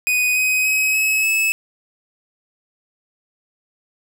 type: tone with pitch steps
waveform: 45% pulse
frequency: 2489 / 2516 / 2544 / 2572 / 2601 Hz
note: D#7 / D#7 / D#7 / E7 / E7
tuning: 0 / +19 / +38 / -43 / -24 cents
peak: -15 dBFS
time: 0.07-1.52 s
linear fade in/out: 0 ms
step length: 290 ms
effects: none